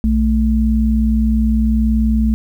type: tone pair together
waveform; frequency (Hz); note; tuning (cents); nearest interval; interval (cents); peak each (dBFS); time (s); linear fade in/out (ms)
sine; 60.78 / 220; B1 / A3; -27 / 0; octave + minor seventh; 2227; -14; 0.04-2.34; 0
effects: 8-bit